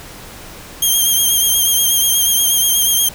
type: tone with vibrato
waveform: 5% pulse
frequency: 3200 Hz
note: G7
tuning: 35 cents sharp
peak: -4 dBFS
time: 0.82-3.09 s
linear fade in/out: 5 ms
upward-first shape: triangle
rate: 8.3 Hz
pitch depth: 39 cents each way
effects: pink hiss -35 dBFS RMS until 3.14 s